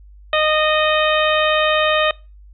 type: harmonic tone with a mistuned harmonic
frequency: 616 Hz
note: D#5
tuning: 17 cents flat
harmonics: 1 / 2 / 3 / 4 / 5 / 6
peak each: -17 / -20 / -22 / -23 / -24 / -25 dBFS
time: 0.33-2.11 s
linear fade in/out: 2 ms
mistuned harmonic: 4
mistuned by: +30 cents
effects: noise-tail reverb RT60 0.3 s tail -24 dB re dry + added 50 Hz sine -40 dBFS peak until 2.53 s